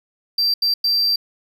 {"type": "tone bursts at uneven times", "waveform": "triangle", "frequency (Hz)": 4699, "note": "D8", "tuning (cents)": 0, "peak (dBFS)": -14, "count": 3, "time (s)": [[0.38, 0.54], [0.62, 0.74], [0.84, 1.16]], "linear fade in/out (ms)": 5, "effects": []}